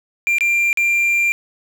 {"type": "tone with dropouts", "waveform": "triangle", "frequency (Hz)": 2379, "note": "D7", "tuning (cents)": 22, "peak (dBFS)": -12, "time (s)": [0.27, 1.32], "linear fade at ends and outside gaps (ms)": 0, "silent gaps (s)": [[0.384, 0.408], [0.729, 0.773]], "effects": ["7-bit"]}